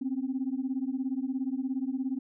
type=beating tone pair; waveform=sine; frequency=254.7 / 271.7 Hz; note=C4 / C#4; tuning=-46 / -35 cents; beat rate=17 Hz; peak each=-31 / -31 dBFS; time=0.01-2.19 s; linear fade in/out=10 ms; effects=tanh soft clip ceiling -22 dBFS